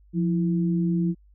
sine tone pair together, 174.61 / 329.6 Hz, F3 / E4, 0 / 0 cents, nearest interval major seventh, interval 1100 cents, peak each -21 / -28 dBFS, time 0.13-1.15 s, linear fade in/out 50 ms, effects added 50 Hz sine -52 dBFS peak until 1.34 s

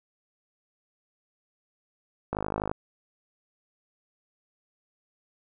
click train, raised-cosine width 1 ms, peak -15 dBFS, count 21, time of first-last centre 2.33-2.715 s, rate 52 Hz, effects none

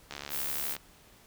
click train, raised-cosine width 0.2 ms, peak -21 dBFS, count 48, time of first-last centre 0.11-0.766 s, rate 71.7 Hz
violet noise, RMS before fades -34 dBFS, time 0.29-0.77 s, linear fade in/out 50 ms
effects pink hiss -58 dBFS RMS until 1.26 s

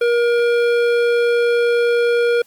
sine tone with hard clipping, 474.9 Hz, A#4, 32 cents sharp, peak -15 dBFS, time 0.01-2.42 s, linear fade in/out 5 ms, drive 13 dB, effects white hiss -55 dBFS RMS until 2.46 s + Opus 32 kbps

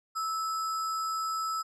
sine tone with sample-and-hold, 1308 Hz, E6, 14 cents flat, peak -29 dBFS, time 0.15-1.63 s, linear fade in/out 20 ms, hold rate 6300 Hz, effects resampled to 24000 Hz

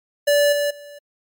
square tone with level steps, 580 Hz, D5, 22 cents flat, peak -14 / -19 / -38 dBFS, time 0.27-0.99 s, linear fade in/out 10 ms, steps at 0.52 / 0.7 s, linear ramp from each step 10 ms, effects MP3 96 kbps

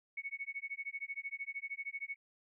sine tone with tremolo, 2217 Hz, C#7, in tune, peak -36 dBFS, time 0.17-2.16 s, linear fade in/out 5 ms, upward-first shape sine, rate 13 Hz, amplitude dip 100%, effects none

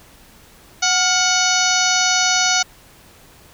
harmonic tone with a mistuned harmonic, 740 Hz, F#5, in tune, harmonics 1 / 2 / 3 / 4 / 5 / 6 / 7 / 8 / 9, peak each -22 / -21 / -24 / -25 / -25 / -23 / -25 / -20 / -26 dBFS, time 0.82-2.63 s, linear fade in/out 10 ms, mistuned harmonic 2, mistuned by -72 cents, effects pink hiss -47 dBFS RMS until 3.53 s

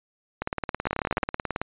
two click trains, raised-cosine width 0.5 ms, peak -12 / -9 dBFS, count 23 / 7, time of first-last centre 0.42-1.616 / 0.87-1.231 s, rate 18.4 / 16.6 Hz, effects resampled to 8000 Hz

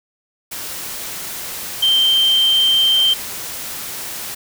sine tone in noise, 3136 Hz, G7, in tune, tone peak -11 dBFS, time 1.82-3.14 s, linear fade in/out 10 ms, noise white, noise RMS -28 dBFS, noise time 0.51-4.35 s, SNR +14 dB, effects none

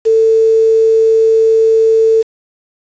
sine tone with quantisation, 446.2 Hz, A4, 24 cents sharp, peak -6 dBFS, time 0.05-2.23 s, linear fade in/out 20 ms, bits 5, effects resampled to 16000 Hz

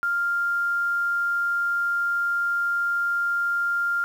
sine tone, 1396.9 Hz, F6, in tune, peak -21 dBFS, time 0.03-4.04 s, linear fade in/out 0 ms, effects 8-bit

